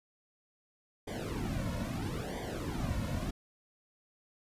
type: noise with flanger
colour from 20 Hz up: brown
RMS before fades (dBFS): -36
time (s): 1.07-3.31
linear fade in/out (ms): 10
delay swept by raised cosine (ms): 0.74 to 2.54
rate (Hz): 0.76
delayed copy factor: -0.95
effects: resampled to 32000 Hz